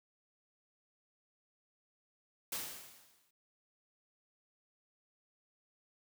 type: noise with exponential decay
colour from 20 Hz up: white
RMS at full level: -37 dBFS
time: 2.52-3.31 s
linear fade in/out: 5 ms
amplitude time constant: 170 ms
effects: high-pass 80 Hz 12 dB/octave